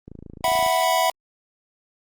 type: click train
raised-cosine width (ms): 3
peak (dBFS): -26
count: 17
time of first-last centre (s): 0.08-0.664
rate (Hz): 27.4
type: chord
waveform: square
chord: E suspended second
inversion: none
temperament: equal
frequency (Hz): 659.3 / 740 / 987.8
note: E5 / F#5 / B5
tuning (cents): 0 / 0 / 0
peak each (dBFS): -23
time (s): 0.44-1.1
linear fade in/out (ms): 2
effects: Opus 24 kbps